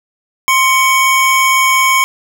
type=tone pair together; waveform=square; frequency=1053 / 2239 Hz; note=C6 / C#7; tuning=+11 / +17 cents; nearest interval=octave + minor second; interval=1306 cents; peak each=-12 dBFS; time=0.48-2.04 s; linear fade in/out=0 ms; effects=none